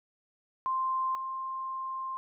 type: tone pair in turn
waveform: sine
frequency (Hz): 1046.5 / 1053.8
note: C6 / C6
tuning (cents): 0 / +12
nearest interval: unison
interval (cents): 12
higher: second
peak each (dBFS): -27 / -33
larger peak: first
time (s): 0.66-1.15 / 1.15-2.17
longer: second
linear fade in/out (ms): 0
effects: none